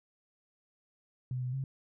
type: tone with pitch steps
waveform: sine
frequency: 126.7 / 125.8 / 134.2 Hz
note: B2 / B2 / C3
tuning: +45 / +32 / +44 cents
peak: -32 dBFS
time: 1.31-1.64 s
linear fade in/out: 2 ms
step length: 110 ms
effects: none